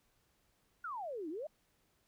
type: exponential two-way sweep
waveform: sine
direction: down then up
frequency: 1480 to 295.3 to 653 Hz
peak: -39 dBFS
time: 0.84-1.47 s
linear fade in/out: 5 ms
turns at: 1.29 s
effects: pink hiss -75 dBFS RMS until 2.07 s